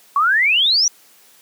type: exponential sweep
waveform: sine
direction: up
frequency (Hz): 1095 to 6010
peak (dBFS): -12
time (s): 0.16-0.88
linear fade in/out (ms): 2
effects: white hiss -50 dBFS RMS until 1.41 s + high-pass 200 Hz 12 dB/octave